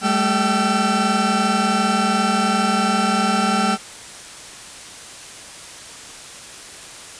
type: tone cluster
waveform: 40% pulse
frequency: 198.2 / 218.3 / 770 / 1342 Hz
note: G3 / A3 / G5 / E6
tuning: +19 / -13 / -31 / +31 cents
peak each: -21 dBFS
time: 0.01-3.78 s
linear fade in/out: 50 ms
effects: white hiss -37 dBFS RMS until 7.19 s + resampled to 22050 Hz